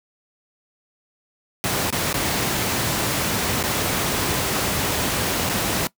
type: noise with dropouts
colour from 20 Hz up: pink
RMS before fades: -22 dBFS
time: 1.64-5.87 s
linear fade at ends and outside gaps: 0 ms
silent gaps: 1.903-1.926 / 2.128-2.142 / 3.628-3.638 / 5.491-5.496 s
effects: noise-tail reverb RT60 0.1 s tail -21 dB re dry + high-pass 80 Hz 12 dB/octave